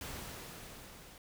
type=noise with level ramp; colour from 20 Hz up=pink; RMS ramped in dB=-43 to -55 dBFS; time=0.01-1.18 s; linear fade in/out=2 ms; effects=none